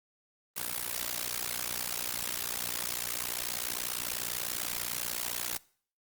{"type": "noise with amplitude modulation", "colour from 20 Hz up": "white", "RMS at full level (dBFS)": -31, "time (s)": [0.56, 5.58], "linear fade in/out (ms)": 10, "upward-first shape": "sine", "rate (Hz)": 60.2, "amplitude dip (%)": 90, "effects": ["noise-tail reverb RT60 0.5 s tail -22 dB re dry", "Opus 32 kbps"]}